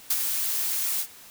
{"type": "noise with ADSR envelope", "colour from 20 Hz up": "blue", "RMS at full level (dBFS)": -22, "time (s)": [0.1, 1.07], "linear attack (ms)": 6, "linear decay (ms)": 46, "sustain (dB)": -5, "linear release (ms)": 69, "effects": ["white hiss -48 dBFS RMS until 1.3 s"]}